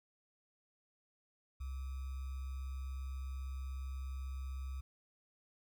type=tone with sample-and-hold; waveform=sine; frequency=66.3 Hz; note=C2; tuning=23 cents sharp; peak=-39 dBFS; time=1.6-4.81 s; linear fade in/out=10 ms; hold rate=1225 Hz; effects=none